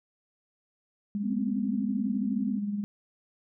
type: tone with tremolo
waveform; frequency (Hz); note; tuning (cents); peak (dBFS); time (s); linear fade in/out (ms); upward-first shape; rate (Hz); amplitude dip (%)
sine; 204.5; G#3; -26; -26; 1.15-2.84; 0; sine; 19; 50
type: tone with vibrato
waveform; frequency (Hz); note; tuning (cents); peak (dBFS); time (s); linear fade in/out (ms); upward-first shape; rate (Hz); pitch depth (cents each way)
sine; 250.4; B3; +24; -29; 1.22-2.6; 50; sine; 12; 120
effects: none